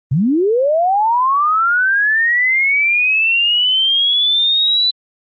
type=linear sweep; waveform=sine; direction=up; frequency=116.9 to 4003 Hz; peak=-11 dBFS; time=0.11-4.91 s; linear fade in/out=10 ms; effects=Opus 24 kbps